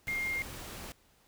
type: tone in noise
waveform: sine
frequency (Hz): 2120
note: C7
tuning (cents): +22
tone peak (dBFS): -31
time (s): 0.08-0.42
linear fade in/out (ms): 0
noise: pink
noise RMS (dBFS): -44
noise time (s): 0.07-0.92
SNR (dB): +10
effects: pink hiss -66 dBFS RMS until 1.27 s